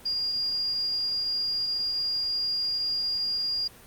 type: tone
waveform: sine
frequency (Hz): 4825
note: D8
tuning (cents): +46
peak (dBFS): -25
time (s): 0.05-3.68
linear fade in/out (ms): 10
effects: pink hiss -50 dBFS RMS until 3.86 s + Opus 32 kbps